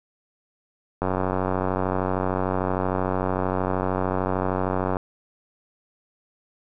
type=click train; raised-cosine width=1 ms; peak=-10 dBFS; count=369; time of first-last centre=1.02-4.968 s; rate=93.2 Hz; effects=none